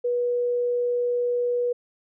sine tone, 486.1 Hz, B4, 28 cents flat, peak -21 dBFS, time 0.04-1.73 s, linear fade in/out 10 ms, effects none

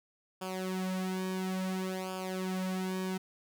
sawtooth tone with flanger, 186.9 Hz, F#3, 18 cents sharp, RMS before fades -35 dBFS, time 0.41-3.18 s, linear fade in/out 10 ms, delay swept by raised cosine 0.5 to 3.9 ms, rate 0.58 Hz, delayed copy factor -0.8, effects none

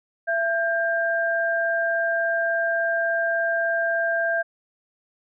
sine tone pair together, 670 / 1593.5 Hz, E5 / G6, +28 / +28 cents, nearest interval octave + minor third, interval 1500 cents, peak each -23 dBFS, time 0.27-4.43 s, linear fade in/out 20 ms, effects none

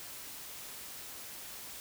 silence, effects white hiss -46 dBFS RMS until 1.8 s

